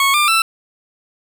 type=tone with pitch steps; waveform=20% pulse; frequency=1101 / 1194 / 1332 Hz; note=C#6 / D6 / E6; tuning=-12 / +28 / +18 cents; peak=-7 dBFS; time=0-0.42 s; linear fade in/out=2 ms; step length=140 ms; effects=none